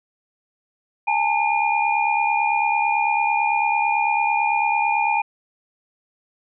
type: tone cluster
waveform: sine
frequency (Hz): 828 / 897 / 2422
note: G#5 / A5 / D#7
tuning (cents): -5 / +33 / -47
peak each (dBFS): -21 / -21 / -23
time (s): 1.07-5.22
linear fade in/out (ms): 10
effects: none